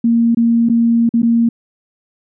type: tone with dropouts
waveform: sine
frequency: 232.3 Hz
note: A#3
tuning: 6 cents flat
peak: -9 dBFS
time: 0.04-1.49 s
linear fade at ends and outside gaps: 5 ms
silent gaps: 0.348-0.37 / 0.689-0.697 / 1.092-1.138 / 1.22-1.229 s
effects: none